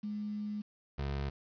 sine / 25% pulse tone pair in turn, 209.3 / 69.56 Hz, G#3 / C#2, +14 / +7 cents, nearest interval octave + perfect fifth, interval 1907 cents, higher first, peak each -35 / -30 dBFS, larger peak second, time 0.03-0.62 / 0.98-1.3 s, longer first, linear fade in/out 10 ms, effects resampled to 11025 Hz + 10-bit

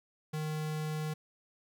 square tone, 154.4 Hz, D#3, 13 cents flat, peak -34 dBFS, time 0.33-1.14 s, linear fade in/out 10 ms, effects 12-bit

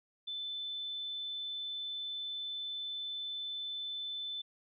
sine tone, 3520 Hz, A7, in tune, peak -37 dBFS, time 0.27-4.42 s, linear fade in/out 10 ms, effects none

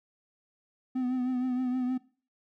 triangle tone with vibrato, 253 Hz, B3, 42 cents sharp, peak -25 dBFS, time 0.95-1.98 s, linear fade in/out 10 ms, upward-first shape triangle, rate 6.4 Hz, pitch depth 48 cents each way, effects noise-tail reverb RT60 0.4 s tail -19 dB re dry

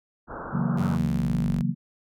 white low-pass noise, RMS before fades -36 dBFS, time 0.27-0.99 s, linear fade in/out 50 ms, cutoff 1500 Hz, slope 96 dB/octave
sine chord, F# dominant seventh, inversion second, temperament equal, 138.59 / 164.81 / 185 / 233.1 Hz, C#3 / E3 / F#3 / A#3, 0 / 0 / 0 / 0 cents, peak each -28 dBFS, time 0.51-1.75 s, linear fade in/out 50 ms
sawtooth exponential sweep, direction down, 100.7 to 43.65 Hz, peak -28 dBFS, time 0.77-1.62 s, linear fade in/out 10 ms
effects none

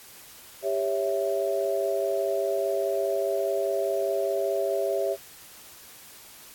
sine chord, C# diminished, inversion second, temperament equal with one note detuned, 397.2 / 554.4 / 659.3 Hz, G4 / C#5 / E5, +23 / 0 / 0 cents, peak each -28 dBFS, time 0.62-5.17 s, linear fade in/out 50 ms, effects white hiss -48 dBFS RMS until 6.54 s + AAC 64 kbps

